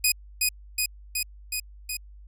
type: tone with echo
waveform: 10% pulse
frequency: 2489 Hz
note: D#7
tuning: in tune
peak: -10 dBFS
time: 0.04-0.12 s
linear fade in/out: 5 ms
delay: 370 ms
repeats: 5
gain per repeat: -2 dB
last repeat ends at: 1.97 s
effects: added 50 Hz sine -44 dBFS peak until 2.27 s